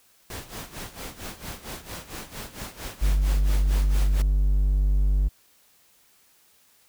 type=noise with tremolo; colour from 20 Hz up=pink; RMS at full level=-35 dBFS; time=0.3-4.22 s; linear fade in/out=2 ms; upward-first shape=sine; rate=4.4 Hz; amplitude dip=80%
type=tone; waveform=triangle; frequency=49 Hz; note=G1; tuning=in tune; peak=-16 dBFS; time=3.01-5.29 s; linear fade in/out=20 ms
effects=white hiss -60 dBFS RMS until 6.88 s